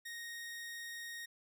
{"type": "tone", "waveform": "sawtooth", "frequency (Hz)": 1864.7, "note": "A#6", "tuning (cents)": 0, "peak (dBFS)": -40, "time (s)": [0.05, 1.26], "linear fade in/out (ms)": 10, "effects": []}